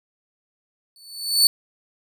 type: tone with exponential growth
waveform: sawtooth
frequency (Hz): 4479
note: C#8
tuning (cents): +17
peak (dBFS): -7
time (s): 0.96-1.47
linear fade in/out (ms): 1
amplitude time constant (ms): 110
effects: none